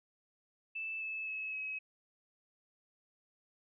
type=tone with pitch steps; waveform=sine; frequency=2637 / 2610 / 2583 / 2556 Hz; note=E7 / E7 / E7 / D#7; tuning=0 / -18 / -36 / +46 cents; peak=-37 dBFS; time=0.75-1.79 s; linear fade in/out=10 ms; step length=260 ms; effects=none